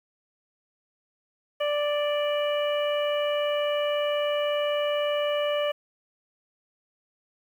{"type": "harmonic tone", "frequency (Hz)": 587.3, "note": "D5", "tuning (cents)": 0, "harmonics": [1, 2, 3, 4, 5], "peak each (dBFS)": [-24, -34, -38, -38, -34], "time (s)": [1.6, 5.72], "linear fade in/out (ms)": 10, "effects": ["9-bit"]}